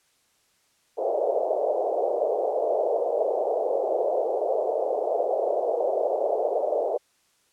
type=band-pass noise; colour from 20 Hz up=white; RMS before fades=-25 dBFS; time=0.97-6.98 s; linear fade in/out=20 ms; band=420 to 690 Hz; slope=48 dB/octave; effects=white hiss -66 dBFS RMS until 7.52 s + low-pass 10000 Hz 12 dB/octave